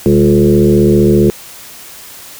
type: tone with frequency modulation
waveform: sine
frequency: 276.6 Hz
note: C#4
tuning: 4 cents flat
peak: -5 dBFS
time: 0.06-1.3 s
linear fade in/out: 0 ms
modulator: 75.2 Hz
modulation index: 2.2
effects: white hiss -33 dBFS RMS until 2.39 s